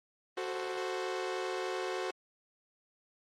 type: chord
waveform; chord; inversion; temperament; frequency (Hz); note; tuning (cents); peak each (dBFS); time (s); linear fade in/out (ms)
sawtooth; F# diminished; none; equal; 370 / 440 / 523.3; F#4 / A4 / C5; 0 / 0 / 0; -32 / -37 / -36; 0.37-2.11; 5
effects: low-pass 6000 Hz 12 dB/octave + Opus 24 kbps